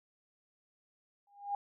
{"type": "tone with exponential growth", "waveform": "sine", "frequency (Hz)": 810, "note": "G#5", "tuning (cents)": -43, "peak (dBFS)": -29, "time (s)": [1.27, 1.55], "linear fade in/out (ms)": 2, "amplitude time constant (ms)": 59, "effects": []}